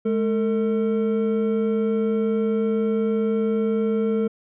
triangle tone pair together, 212.7 / 450.7 Hz, G#3 / A4, +42 / +42 cents, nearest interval octave + minor second, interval 1300 cents, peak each -20 dBFS, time 0.05-4.28 s, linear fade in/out 10 ms, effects resampled to 8000 Hz

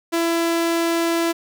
sawtooth tone, 334.8 Hz, E4, 27 cents sharp, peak -14 dBFS, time 0.12-1.33 s, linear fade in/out 20 ms, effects none

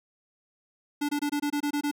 square tone bursts, 291.1 Hz, D4, 15 cents flat, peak -26 dBFS, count 9, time 1.01-1.914 s, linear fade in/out 10 ms, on 80 ms, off 23 ms, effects none

